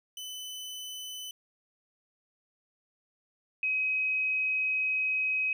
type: tone pair in turn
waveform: sawtooth / sine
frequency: 3013 / 2534 Hz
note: F#7 / D#7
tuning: +31 / +31 cents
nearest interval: minor third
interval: 300 cents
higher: first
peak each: -35 / -26 dBFS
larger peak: second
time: 0.17-1.31 / 3.63-5.53 s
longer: second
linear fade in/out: 2 ms
effects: none